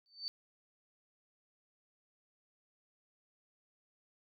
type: tone with exponential growth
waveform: sine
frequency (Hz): 4553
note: C#8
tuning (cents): +45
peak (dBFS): -33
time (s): 0.06-0.28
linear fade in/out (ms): 0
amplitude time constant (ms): 46
effects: none